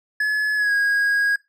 triangle tone with pitch glide, 1706 to 1643.1 Hz, G#6 to G#6, +46 to -19 cents, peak -15 dBFS, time 0.2-1.36 s, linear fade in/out 5 ms, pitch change -65 cents, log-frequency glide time 0.56-0.73 s, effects noise-tail reverb RT60 0.2 s tail -19 dB re dry

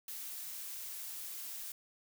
blue noise, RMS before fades -44 dBFS, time 0.08-1.72 s, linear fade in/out 2 ms, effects none

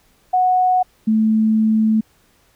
sine tone pair in turn, 736 / 218.8 Hz, F#5 / A3, -9 / -9 cents, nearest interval octave + major sixth, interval 2100 cents, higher first, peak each -12 dBFS, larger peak neither, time 0.33-0.83 / 1.07-2.01 s, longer second, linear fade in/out 10 ms, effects pink hiss -57 dBFS RMS until 2.55 s

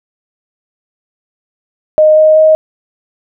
sine tone with pitch steps, 618 / 622.7 / 627.4 Hz, D#5 / D#5 / D#5, -12 / +1 / +14 cents, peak -3 dBFS, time 1.98-2.55 s, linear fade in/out 0 ms, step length 190 ms, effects none

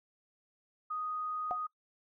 sine tone, 1244.5 Hz, D#6, in tune, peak -34 dBFS, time 0.9-1.67 s, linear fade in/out 10 ms
sine tone with exponential decay, 728 Hz, F#5, 28 cents flat, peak -28 dBFS, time 1.51-1.6 s, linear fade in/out 0 ms, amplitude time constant 19 ms
effects noise-tail reverb RT60 0.1 s tail -22 dB re dry

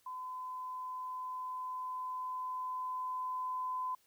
sine tone with level ramp, 1016 Hz, B5, 49 cents sharp, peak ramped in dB -40 to -34 dBFS, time 0.06-3.95 s, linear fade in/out 5 ms, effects white hiss -71 dBFS RMS until 4.06 s

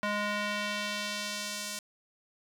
square tone with band-pass filter sweep, 207.3 Hz, G#3, 3 cents flat, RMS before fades -34 dBFS, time 0.03-1.79 s, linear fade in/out 2 ms, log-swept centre 1500 to 7400 Hz, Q 0.85, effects 9-bit

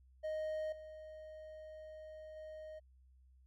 triangle tone with level steps, 622.3 Hz, D#5, in tune, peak -35 / -47 / -45 dBFS, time 0.23-2.8 s, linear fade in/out 20 ms, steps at 0.72 / 2.36 s, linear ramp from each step 5 ms, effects added 64 Hz sine -62 dBFS peak until 3.46 s

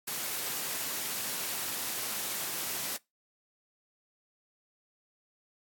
white high-pass noise, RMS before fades -35 dBFS, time 0.07-2.97 s, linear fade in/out 10 ms, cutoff 120 Hz, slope 12 dB/octave, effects noise-tail reverb RT60 0.2 s tail -22 dB re dry + AAC 64 kbps

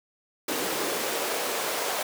pink noise with high-pass filter sweep, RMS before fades -29 dBFS, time 0.48-2.03 s, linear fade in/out 5 ms, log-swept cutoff 340 to 580 Hz, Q 1.6, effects none

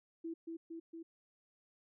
sine tone with echo, 330 Hz, E4, 2 cents sharp, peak -39 dBFS, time 0.24-0.34 s, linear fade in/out 10 ms, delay 230 ms, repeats 3, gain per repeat -2 dB, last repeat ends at 1.03 s, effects none

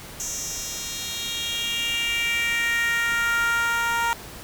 10% pulse tone with high-pass filter sweep, 466.7 Hz, A#4, 2 cents sharp, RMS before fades -25 dBFS, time 0.2-4.13 s, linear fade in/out 0 ms, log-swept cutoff 6200 to 1000 Hz, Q 3.7, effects pink hiss -40 dBFS RMS until 4.43 s

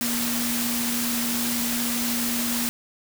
sine tone in noise, 237.7 Hz, A#3, 34 cents sharp, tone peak -27 dBFS, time 0.01-2.69 s, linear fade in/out 0 ms, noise white, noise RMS -27 dBFS, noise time 0.01-2.69 s, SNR -3 dB, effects none

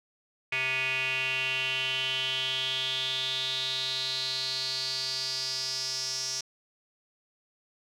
square tone with band-pass filter sweep, 130.81 Hz, C3, in tune, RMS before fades -31 dBFS, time 0.52-6.41 s, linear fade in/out 5 ms, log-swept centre 2400 to 5600 Hz, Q 6.9, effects none

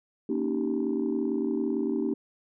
sine chord, Eb dominant seventh, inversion second, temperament just, 233.3 / 280 / 311.1 / 388.9 Hz, Bb3 / Db4 / Eb4 / G4, +2 / +18 / 0 / -14 cents, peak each -30 dBFS, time 0.29-2.14 s, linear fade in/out 5 ms, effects tanh soft clip ceiling -18 dBFS

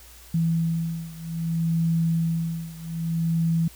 sine beating tone pair, 164.81 / 165.43 Hz, E3 / E3, 0 / +6 cents, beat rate 0.62 Hz, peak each -24 / -26 dBFS, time 0.34-3.68 s, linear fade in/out 5 ms, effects added 60 Hz sine -49 dBFS peak until 3.75 s + white hiss -49 dBFS RMS until 3.75 s

